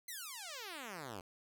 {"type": "exponential sweep", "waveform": "5% pulse", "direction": "down", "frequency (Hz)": [2100, 87.31], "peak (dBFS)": -33, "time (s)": [0.08, 1.21], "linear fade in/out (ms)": 5, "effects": []}